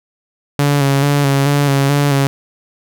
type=tone with vibrato; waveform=sawtooth; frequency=140.9 Hz; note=C#3; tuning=29 cents sharp; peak=-7 dBFS; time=0.59-2.27 s; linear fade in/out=0 ms; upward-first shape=square; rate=2.3 Hz; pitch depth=31 cents each way; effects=none